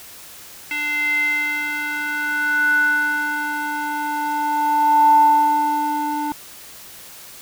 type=tone with band-pass filter sweep; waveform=square; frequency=296.3 Hz; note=D4; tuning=15 cents sharp; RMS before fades=-19 dBFS; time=0.71-6.32 s; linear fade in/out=0 ms; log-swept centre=2300 to 690 Hz; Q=9.8; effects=white hiss -40 dBFS RMS until 7.41 s